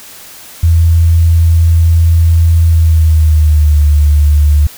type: tone with pitch glide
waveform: sine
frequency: 83 to 73.94 Hz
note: E2 to D2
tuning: +12 to +12 cents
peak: -4 dBFS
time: 0.63-4.67 s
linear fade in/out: 5 ms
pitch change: -200 cents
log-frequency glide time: 2.62-3.84 s
effects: white hiss -33 dBFS RMS until 4.77 s